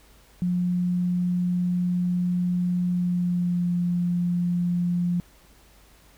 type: tone with pitch glide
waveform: sine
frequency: 178.2 to 175.44 Hz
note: F3 to F3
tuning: +35 to +8 cents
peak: -21 dBFS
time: 0.42-5.2 s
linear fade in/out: 0 ms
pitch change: -27 cents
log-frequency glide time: 2.89-3.7 s
effects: added 50 Hz sine -56 dBFS peak until 6.17 s + pink hiss -56 dBFS RMS until 6.17 s